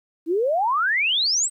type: exponential sweep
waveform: sine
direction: up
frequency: 309 to 8372 Hz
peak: -18 dBFS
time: 0.26-1.5 s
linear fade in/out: 50 ms
effects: 10-bit